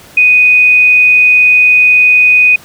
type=tone; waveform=sine; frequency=2489 Hz; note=D#7; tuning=in tune; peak=-3 dBFS; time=0.17-2.56 s; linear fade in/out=5 ms; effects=pink hiss -37 dBFS RMS until 2.64 s + high-pass 80 Hz 12 dB/octave